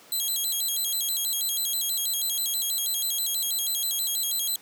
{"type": "tone with vibrato", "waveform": "5% pulse", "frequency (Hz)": 3630, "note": "A#7", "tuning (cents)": -47, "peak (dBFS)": -18, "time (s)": [0.12, 4.56], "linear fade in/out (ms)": 2, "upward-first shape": "square", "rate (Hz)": 6.2, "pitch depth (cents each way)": 180, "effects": ["pink hiss -51 dBFS RMS until 4.61 s", "high-pass 300 Hz 12 dB/octave"]}